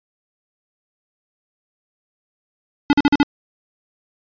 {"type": "tone bursts", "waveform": "square", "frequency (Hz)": 287.5, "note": "D4", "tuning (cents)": -37, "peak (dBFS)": -11, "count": 5, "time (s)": [2.9, 3.23], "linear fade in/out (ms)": 0, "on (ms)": 30, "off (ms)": 45, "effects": ["resampled to 11025 Hz"]}